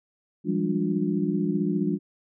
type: tone cluster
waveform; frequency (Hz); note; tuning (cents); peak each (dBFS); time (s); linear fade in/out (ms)
sine; 169.3 / 188.1 / 203.3 / 294 / 356.7; E3 / F#3 / G#3 / D4 / F4; +46 / +29 / -37 / +2 / +37; -29 / -31 / -27 / -28 / -31; 0.44-1.99; 50
effects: none